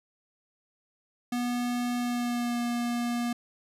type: tone with pitch glide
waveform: square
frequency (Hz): 243.5 to 239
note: B3 to A#3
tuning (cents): -24 to +43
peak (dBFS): -28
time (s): 1.32-3.33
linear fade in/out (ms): 5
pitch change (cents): -33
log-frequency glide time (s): 1.98-2.59
effects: resampled to 32000 Hz